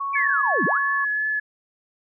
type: tone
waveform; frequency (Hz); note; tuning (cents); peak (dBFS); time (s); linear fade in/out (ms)
sine; 1108.7; C#6; 0; -24; 0-1.05; 10
type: linear two-way sweep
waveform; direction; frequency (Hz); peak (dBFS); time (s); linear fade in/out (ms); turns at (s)
sine; down then up; 2368 to 146.4 to 1655; -22; 0.13-0.79; 20; 0.65
type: tone with vibrato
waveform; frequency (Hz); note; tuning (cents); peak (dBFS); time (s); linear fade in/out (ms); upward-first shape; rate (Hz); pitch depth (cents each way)
sine; 1712; A6; -48; -21; 0.15-1.4; 10; triangle; 2.9; 16
effects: none